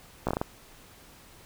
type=slowing click train; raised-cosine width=1 ms; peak=-13 dBFS; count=6; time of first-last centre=0.27-0.415 s; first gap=16 ms; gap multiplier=1.3; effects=pink hiss -53 dBFS RMS until 1.45 s